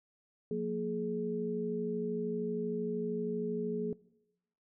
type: tone cluster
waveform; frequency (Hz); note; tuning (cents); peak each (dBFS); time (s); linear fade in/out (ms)
sine; 178.3 / 231.2 / 422.4; F3 / A#3 / G#4; +36 / -14 / +29; -38 / -37 / -34; 0.51-3.93; 2
effects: noise-tail reverb RT60 0.9 s tail -22 dB re dry